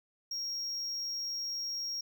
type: tone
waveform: triangle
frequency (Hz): 5588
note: F8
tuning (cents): 0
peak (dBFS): -33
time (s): 0.31-2.01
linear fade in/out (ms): 5
effects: none